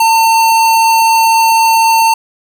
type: tone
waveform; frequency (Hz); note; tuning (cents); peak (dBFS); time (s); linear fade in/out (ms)
square; 902; A5; +43; -7; 0-2.14; 5
effects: none